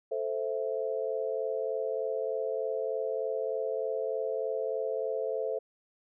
sine chord, A minor, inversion none, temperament equal, 440 / 523.3 / 659.3 Hz, A4 / C5 / E5, 0 / 0 / 0 cents, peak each -33 / -33 / -36 dBFS, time 0.11-5.59 s, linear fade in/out 10 ms, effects none

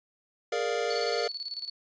square chord, Bb dominant seventh, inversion third, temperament equal, 415.3 / 466.2 / 587.3 / 698.5 Hz, Ab4 / Bb4 / D5 / F5, 0 / 0 / 0 / 0 cents, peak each -35 / -31 / -35 / -35 dBFS, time 0.52-1.28 s, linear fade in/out 5 ms
sine tone with tremolo, 4435 Hz, C#8, in tune, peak -32 dBFS, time 0.9-1.7 s, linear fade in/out 5 ms, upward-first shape square, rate 18 Hz, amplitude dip 70%
effects resampled to 16000 Hz

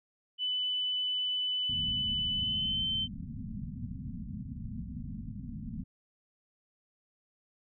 sine tone with pitch glide, 2997 to 3087 Hz, F#7 to G7, +22 to -27 cents, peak -29 dBFS, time 0.38-3.08 s, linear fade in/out 50 ms, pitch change +51 cents, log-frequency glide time 2.35-2.83 s
white low-pass noise, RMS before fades -40 dBFS, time 1.69-5.84 s, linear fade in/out 10 ms, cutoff 250 Hz, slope 96 dB/octave
effects none

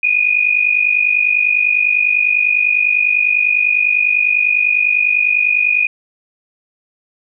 sine tone pair together, 2439 / 2489 Hz, D#7 / D#7, -35 / 0 cents, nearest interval unison, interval 35 cents, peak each -14 dBFS, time 0.03-5.87 s, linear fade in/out 5 ms, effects none

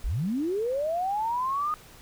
sine linear sweep, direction up, 30.87 to 1244.5 Hz, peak -25 dBFS, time 0.04-1.74 s, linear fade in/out 0 ms, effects pink hiss -51 dBFS RMS until 2.01 s

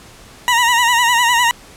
20% pulse tone with vibrato, 956 Hz, A#5, 43 cents sharp, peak -6 dBFS, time 0.48-1.51 s, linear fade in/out 0 ms, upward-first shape sine, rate 9.9 Hz, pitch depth 70 cents each way, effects pink hiss -41 dBFS RMS until 1.76 s + low-pass 11000 Hz 12 dB/octave

